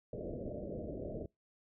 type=low-pass noise; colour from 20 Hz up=white; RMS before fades=-42 dBFS; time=0.13-1.26 s; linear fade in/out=2 ms; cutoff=640 Hz; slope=96 dB/octave; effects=noise-tail reverb RT60 0.2 s tail -25 dB re dry